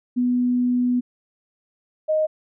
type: tone pair in turn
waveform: sine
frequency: 246.9 / 622.1 Hz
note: B3 / D#5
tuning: 0 / 0 cents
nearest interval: octave + major third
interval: 1600 cents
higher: second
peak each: -17 dBFS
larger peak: neither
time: 0.16-1.01 / 2.08-2.27 s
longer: first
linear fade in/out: 20 ms
effects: none